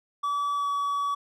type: tone with pitch glide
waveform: triangle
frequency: 1148 to 1138.1 Hz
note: D6 to C#6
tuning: -40 to +45 cents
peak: -23 dBFS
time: 0.23-1.15 s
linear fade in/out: 10 ms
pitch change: -15 cents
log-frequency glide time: 0.55-0.68 s
effects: none